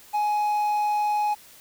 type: tone with quantisation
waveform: triangle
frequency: 837 Hz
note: G#5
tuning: 13 cents sharp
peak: -19 dBFS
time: 0.13-1.35 s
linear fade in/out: 20 ms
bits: 8
effects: white hiss -50 dBFS RMS until 1.6 s